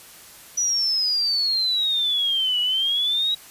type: exponential two-way sweep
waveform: sine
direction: down then up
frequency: 5920 to 2916 to 3860 Hz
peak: -19 dBFS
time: 0.57-3.35 s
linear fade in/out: 10 ms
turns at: 2.6 s
effects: white hiss -45 dBFS RMS until 3.5 s + resampled to 32000 Hz